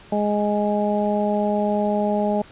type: harmonic tone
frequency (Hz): 207.7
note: G#3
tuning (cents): 0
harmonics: 1 / 2 / 3 / 4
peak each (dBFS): -22 / -26 / -23 / -26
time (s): 0.12-2.42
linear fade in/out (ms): 5
effects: pink hiss -46 dBFS RMS until 2.51 s + resampled to 8000 Hz